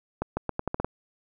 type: accelerating click train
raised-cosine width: 1 ms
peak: -13 dBFS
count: 8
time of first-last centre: 0.22-0.846 s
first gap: 150 ms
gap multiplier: 0.82
effects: none